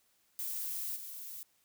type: noise with level steps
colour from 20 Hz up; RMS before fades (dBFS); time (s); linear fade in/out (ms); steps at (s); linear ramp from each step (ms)
violet; -38 / -45; 0.39-1.43; 0; 0.95; 20
effects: white hiss -72 dBFS RMS until 1.64 s